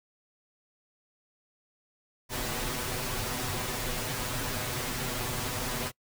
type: noise with comb filter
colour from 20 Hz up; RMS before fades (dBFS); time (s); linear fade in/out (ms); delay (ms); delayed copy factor
pink; -33; 2.29-5.92; 50; 8; +0.95
effects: noise-tail reverb RT60 0.1 s tail -24 dB re dry